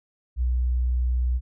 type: tone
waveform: sine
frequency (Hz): 61.74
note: B1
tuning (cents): 0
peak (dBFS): -20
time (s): 0.36-1.41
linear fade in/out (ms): 50
effects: none